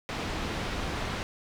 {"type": "low-pass noise", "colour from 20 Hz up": "pink", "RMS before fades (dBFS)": -33, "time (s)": [0.09, 1.23], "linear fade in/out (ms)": 0, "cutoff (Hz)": 4000, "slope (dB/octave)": 12, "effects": []}